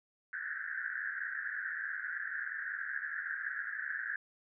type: band-pass noise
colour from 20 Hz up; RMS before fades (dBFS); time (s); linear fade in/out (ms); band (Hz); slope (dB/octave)
pink; -39; 0.33-4.16; 2; 1500 to 1800; 96
effects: none